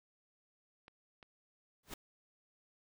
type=clicks; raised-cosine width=0.3 ms; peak=-38 dBFS; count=2; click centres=0.881 / 1.228 s
type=noise with exponential growth; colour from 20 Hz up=pink; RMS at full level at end=-40 dBFS; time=1.83-1.94 s; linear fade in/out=5 ms; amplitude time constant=22 ms
effects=none